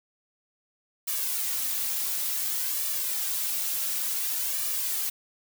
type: noise with flanger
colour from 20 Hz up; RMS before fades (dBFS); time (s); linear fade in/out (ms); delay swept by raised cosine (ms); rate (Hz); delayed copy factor
blue; -29; 1.07-5.1; 10; 1.7 to 3.7; 0.56; +0.65
effects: none